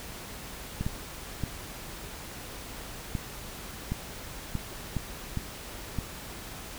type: clicks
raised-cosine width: 5 ms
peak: -17 dBFS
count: 9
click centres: 0.81 / 0.865 / 1.437 / 3.152 / 3.92 / 4.553 / 4.967 / 5.373 / 5.987 s
effects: added 50 Hz sine -50 dBFS peak until 6.78 s + pink hiss -42 dBFS RMS until 6.78 s